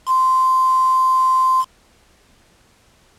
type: tone with quantisation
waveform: sine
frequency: 1039 Hz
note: C6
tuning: 12 cents flat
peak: -12 dBFS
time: 0.06-1.65 s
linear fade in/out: 50 ms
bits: 5
effects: pink hiss -54 dBFS RMS until 3.18 s + low-pass 10000 Hz 12 dB/octave